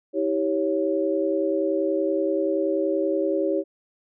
sine chord, C# diminished, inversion first, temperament equal with one note detuned, 321.5 / 392 / 554.4 Hz, E4 / G4 / C#5, -43 / 0 / 0 cents, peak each -25 dBFS, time 0.13-3.64 s, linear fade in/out 50 ms, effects none

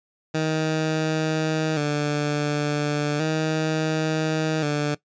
15% pulse tone with vibrato, 152.3 Hz, D#3, 37 cents flat, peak -15 dBFS, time 0.34-4.95 s, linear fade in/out 10 ms, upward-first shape square, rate 0.35 Hz, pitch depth 56 cents each way, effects noise-tail reverb RT60 0.1 s tail -18 dB re dry + resampled to 16000 Hz

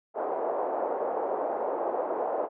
pink band-pass noise, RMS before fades -30 dBFS, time 0.14-2.49 s, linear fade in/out 50 ms, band 450 to 830 Hz, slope 24 dB/octave, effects none

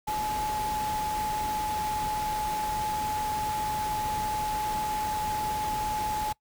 sine tone in noise, 852 Hz, G#5, 44 cents sharp, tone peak -28 dBFS, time 0.07-6.33 s, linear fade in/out 10 ms, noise pink, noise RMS -37 dBFS, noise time 0.07-6.33 s, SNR +6 dB, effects noise-tail reverb RT60 0.1 s tail -21 dB re dry

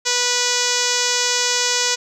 5% pulse tone with low-pass filter, 490.3 Hz, B4, 13 cents flat, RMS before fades -19 dBFS, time 0.05-1.96 s, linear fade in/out 20 ms, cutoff 6600 Hz, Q 2.9, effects none

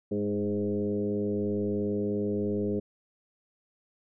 sine tone with frequency modulation, 309.5 Hz, D#4, 9 cents flat, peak -26 dBFS, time 0.11-2.8 s, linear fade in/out 10 ms, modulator 103 Hz, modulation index 1.7, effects none

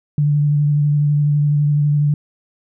sine tone with vibrato, 146.83 Hz, D3, in tune, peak -12 dBFS, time 0.18-2.14 s, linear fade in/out 2 ms, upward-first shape sine, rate 12 Hz, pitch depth 18 cents each way, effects none

